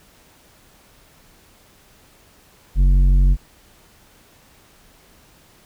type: tone with tanh clipping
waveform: sine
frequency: 46.29 Hz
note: F#1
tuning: 2 cents sharp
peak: -12 dBFS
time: 2.75-3.37 s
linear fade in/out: 50 ms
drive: 9 dB
effects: pink hiss -52 dBFS RMS until 5.65 s